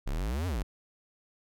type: exponential two-way sweep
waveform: square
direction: up then down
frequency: 30.51 to 94.1 to 42.09 Hz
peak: -30 dBFS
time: 0.06-0.63 s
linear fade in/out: 10 ms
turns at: 0.47 s
effects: none